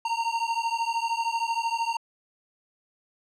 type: beating tone pair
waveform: square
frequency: 914 / 927 Hz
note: A#5 / A#5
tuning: -34 / -10 cents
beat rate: 13 Hz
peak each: -29 / -29 dBFS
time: 0.05-1.97 s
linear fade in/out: 5 ms
effects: low-pass 6000 Hz 12 dB/octave